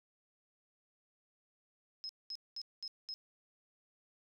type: tone bursts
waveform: sine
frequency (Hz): 5140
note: E8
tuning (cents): -45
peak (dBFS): -40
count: 5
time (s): 2.04-3.14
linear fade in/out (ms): 0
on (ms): 52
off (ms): 210
effects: none